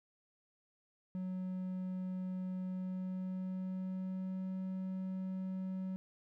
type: tone with pitch glide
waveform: triangle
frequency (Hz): 185 to 187.8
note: F#3 to F#3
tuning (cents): 0 to +26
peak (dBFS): -35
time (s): 1.15-5.96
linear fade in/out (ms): 0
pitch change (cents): +26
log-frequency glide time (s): 2.67-4.56
effects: none